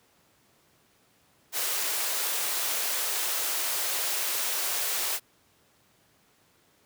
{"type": "high-pass noise", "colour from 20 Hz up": "white", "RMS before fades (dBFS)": -29, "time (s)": [1.52, 5.2], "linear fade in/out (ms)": 50, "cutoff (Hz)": 380, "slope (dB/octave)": 24, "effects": ["pink hiss -64 dBFS RMS until 6.85 s", "high-pass 100 Hz 12 dB/octave"]}